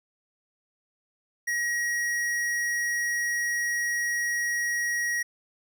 sine tone with tanh clipping, 1900 Hz, A#6, 33 cents sharp, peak -27 dBFS, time 1.47-5.23 s, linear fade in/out 10 ms, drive 16 dB, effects none

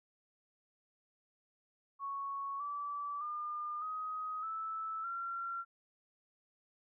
sine tone with pitch steps, 1108.7 / 1156.4 / 1206.3 / 1258.2 / 1312.4 / 1368.9 Hz, C#6 / D6 / D6 / D#6 / E6 / F6, 0 / -27 / +46 / +19 / -8 / -35 cents, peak -37 dBFS, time 1.99-5.65 s, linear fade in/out 50 ms, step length 610 ms, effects none

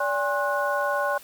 sine tone cluster, 577 / 812 / 1068 / 1471 Hz, D5 / G#5 / C6 / F#6, -31 / -39 / +35 / -11 cents, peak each -26 / -30 / -28 / -28 dBFS, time 0-1.18 s, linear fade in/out 5 ms, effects white hiss -48 dBFS RMS until 1.23 s

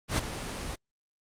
pink noise with ADSR envelope, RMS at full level -24 dBFS, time 0.08-0.76 s, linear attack 100 ms, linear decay 17 ms, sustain -12 dB, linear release 16 ms, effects low-pass 9000 Hz 12 dB/octave + Opus 32 kbps

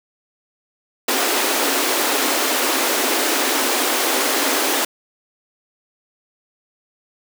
pink high-pass noise, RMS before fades -19 dBFS, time 1.08-4.85 s, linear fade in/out 5 ms, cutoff 250 Hz, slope 96 dB/octave, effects none

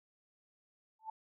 sine tone with exponential growth, 880 Hz, A5, in tune, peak -36 dBFS, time 0.99-1.1 s, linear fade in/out 5 ms, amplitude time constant 23 ms, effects none

